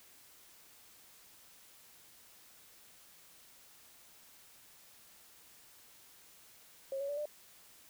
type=tone with pitch steps; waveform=sine; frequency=541 / 558.8 / 577.2 / 596.1 Hz; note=C#5 / C#5 / D5 / D5; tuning=-42 / +14 / -30 / +26 cents; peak=-35 dBFS; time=6.92-7.256 s; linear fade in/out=2 ms; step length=84 ms; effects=white hiss -60 dBFS RMS until 7.89 s